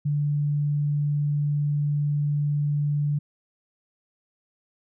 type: tone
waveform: sine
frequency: 146.3 Hz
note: D3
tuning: 6 cents flat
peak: -21 dBFS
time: 0.05-3.19 s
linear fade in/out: 10 ms
effects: none